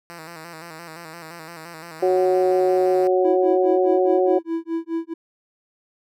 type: tone with vibrato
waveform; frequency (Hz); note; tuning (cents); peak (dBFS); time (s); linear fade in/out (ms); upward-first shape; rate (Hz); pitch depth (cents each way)
5% pulse; 164.81; E3; 0; -25; 0.1-3.07; 0; square; 5.8; 64
type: harmonic tone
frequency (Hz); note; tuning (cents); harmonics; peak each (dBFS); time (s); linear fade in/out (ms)
184.5; F#3; -5; 2 / 3 / 4; -17 / -21 / -24; 2.02-4.39; 10
type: tone with tremolo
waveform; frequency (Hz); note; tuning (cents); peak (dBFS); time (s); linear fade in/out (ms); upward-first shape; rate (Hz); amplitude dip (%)
triangle; 330; E4; +2; -18; 3.24-5.14; 10; sine; 4.8; 100
effects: none